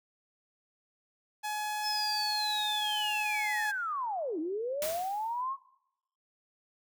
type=tone; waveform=sawtooth; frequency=845 Hz; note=G#5; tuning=30 cents sharp; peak=-29 dBFS; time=1.43-3.72 s; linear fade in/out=20 ms
type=linear two-way sweep; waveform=sine; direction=down then up; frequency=5290 to 299.2 to 1109 Hz; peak=-31 dBFS; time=1.82-5.57 s; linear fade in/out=50 ms; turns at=4.39 s
type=noise with exponential decay; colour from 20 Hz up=white; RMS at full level=-34 dBFS; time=4.82-5.42 s; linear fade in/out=1 ms; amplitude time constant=130 ms
effects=noise-tail reverb RT60 0.8 s tail -20 dB re dry